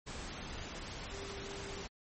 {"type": "tone in noise", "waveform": "sine", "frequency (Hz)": 395.7, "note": "G4", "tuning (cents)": 16, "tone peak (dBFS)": -47, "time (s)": [1.1, 1.84], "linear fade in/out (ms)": 20, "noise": "pink", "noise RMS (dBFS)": -44, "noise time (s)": [0.06, 1.88], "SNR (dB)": -6, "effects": ["MP3 32 kbps"]}